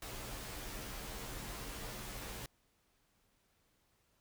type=noise with comb filter; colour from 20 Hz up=pink; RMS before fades=-45 dBFS; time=0.02-2.46 s; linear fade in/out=2 ms; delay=12 ms; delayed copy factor=-0.8; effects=pink hiss -75 dBFS RMS until 4.2 s